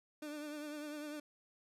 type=tone with vibrato; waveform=30% pulse; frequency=298.3 Hz; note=D4; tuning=27 cents sharp; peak=-40 dBFS; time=0.22-1.2 s; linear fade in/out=5 ms; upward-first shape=triangle; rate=10 Hz; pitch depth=51 cents each way; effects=resampled to 32000 Hz